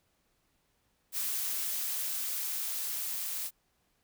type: noise with level ramp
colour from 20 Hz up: blue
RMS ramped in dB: -33 to -36 dBFS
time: 1.12-3.51 s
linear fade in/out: 50 ms
effects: pink hiss -74 dBFS RMS until 4.03 s